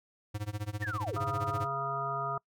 square tone with tremolo, 104.7 Hz, G#2, 15 cents sharp, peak -32 dBFS, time 0.34-1.67 s, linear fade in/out 10 ms, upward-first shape sine, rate 15 Hz, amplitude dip 95%
sine linear sweep, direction down, 1862 to 328.7 Hz, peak -34 dBFS, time 0.82-1.15 s, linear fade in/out 5 ms
harmonic tone, 137.6 Hz, C#3, 12 cents flat, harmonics 1 / 3 / 5 / 7 / 9 / 10, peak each -40 / -43 / -38 / -40 / -34 / -45 dBFS, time 1.16-2.38 s, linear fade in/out 5 ms
effects noise-tail reverb RT60 0.1 s tail -26 dB re dry

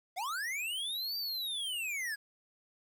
square linear two-way sweep, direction up then down, 660 to 4699 to 1620 Hz, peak -35 dBFS, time 0.16-2.16 s, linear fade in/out 20 ms, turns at 1.17 s, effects 11-bit

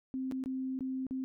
sine tone with dropouts, 261.6 Hz, C4, in tune, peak -33 dBFS, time 0.14-1.24 s, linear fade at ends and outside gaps 0 ms, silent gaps 0.313-0.321 / 0.439-0.459 / 0.79-0.807 / 1.067-1.109 s, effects none

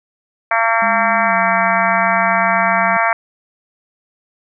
harmonic tone, 227.7 Hz, A#3, 40 cents flat, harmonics 3 / 4 / 5 / 6 / 7 / 8 / 9 / 10, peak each -18 / -19 / -20 / -21 / -21 / -22 / -23 / -23 dBFS, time 0.51-3.13 s, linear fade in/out 2 ms
sine tone with pitch glide, 205.5 to 188.44 Hz, G#3 to F#3, -18 to +32 cents, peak -24 dBFS, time 0.82-2.97 s, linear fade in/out 2 ms, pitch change -150 cents, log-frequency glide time 1.25-1.34 s
effects none

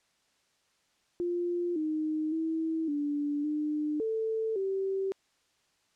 sine tone with pitch steps, 349.6 / 310.1 / 322.5 / 290.9 / 301.1 / 443.5 / 386.3 Hz, F4 / D#4 / E4 / D4 / D4 / A4 / G4, +2 / -6 / -38 / -16 / +43 / +14 / -25 cents, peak -28 dBFS, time 1.2-5.12 s, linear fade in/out 0 ms, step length 560 ms, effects white hiss -71 dBFS RMS until 5.95 s + low-pass 7000 Hz 12 dB/octave

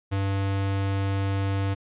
square tone, 98 Hz, G2, in tune, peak -24 dBFS, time 0.11-1.75 s, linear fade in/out 20 ms, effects resampled to 8000 Hz

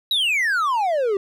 triangle exponential sweep, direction down, 3949 to 379.5 Hz, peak -16 dBFS, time 0.11-1.17 s, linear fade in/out 2 ms, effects none

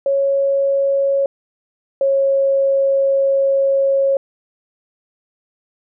sine tone pair in turn, 552 / 546.9 Hz, C#5 / C#5, -7 / -23 cents, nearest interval unison, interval 16 cents, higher first, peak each -13 / -12 dBFS, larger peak second, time 0.06-1.26 / 2.01-4.17 s, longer second, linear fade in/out 2 ms, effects none

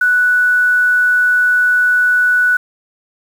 sine tone with quantisation, 1480 Hz, F#6, in tune, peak -9 dBFS, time 0.01-2.57 s, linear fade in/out 5 ms, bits 6, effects none

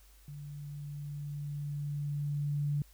sine tone with level ramp, 145.3 Hz, D3, 18 cents flat, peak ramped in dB -42 to -28 dBFS, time 0.28-2.82 s, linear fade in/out 2 ms, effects added 50 Hz sine -57 dBFS peak until 2.93 s + white hiss -64 dBFS RMS until 2.93 s

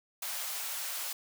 white high-pass noise, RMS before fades -37 dBFS, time 0.22-1.13 s, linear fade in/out 5 ms, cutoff 610 Hz, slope 24 dB/octave, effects none

